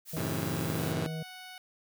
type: noise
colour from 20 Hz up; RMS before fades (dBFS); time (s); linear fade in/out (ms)
blue; -43; 0.05-0.95; 50
type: harmonic tone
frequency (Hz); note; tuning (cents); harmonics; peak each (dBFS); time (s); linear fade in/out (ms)
160; D#3; +49; 1 / 3 / 4; -34 / -44 / -46; 0.13-1.23; 5
type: chord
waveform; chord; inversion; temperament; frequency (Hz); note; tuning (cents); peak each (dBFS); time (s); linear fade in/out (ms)
15% pulse; F# diminished seventh; none; just; 92.5 / 111 / 133.2 / 159.84; F#2 / A2 / C3 / Eb3; 0 / +16 / +31 / +47; -31; 0.16-1.07; 10
type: tone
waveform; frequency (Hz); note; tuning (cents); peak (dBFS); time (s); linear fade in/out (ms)
10% pulse; 740; F#5; 0; -36; 0.79-1.58; 2
effects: none